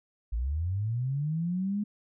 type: linear sweep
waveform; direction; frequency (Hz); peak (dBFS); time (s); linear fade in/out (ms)
sine; up; 51.91 to 211.2; -27; 0.32-1.84; 10
effects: none